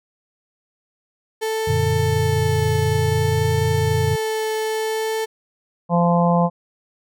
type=tone with vibrato; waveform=35% pulse; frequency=440 Hz; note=A4; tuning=in tune; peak=-19 dBFS; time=1.41-5.26 s; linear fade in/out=20 ms; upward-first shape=triangle; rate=0.56 Hz; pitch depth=14 cents each way
type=chord; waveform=sine; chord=Gb augmented; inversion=none; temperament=equal; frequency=92.5 / 116.54 / 146.83 Hz; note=Gb2 / Bb2 / D3; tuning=0 / 0 / 0 cents; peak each=-22 dBFS; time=1.67-4.16 s; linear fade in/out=10 ms
type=harmonic tone; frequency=172.6 Hz; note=F3; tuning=20 cents flat; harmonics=1 / 3 / 4 / 5 / 6; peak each=-16 / -21 / -22 / -23 / -24 dBFS; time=5.89-6.5 s; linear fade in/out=50 ms
effects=none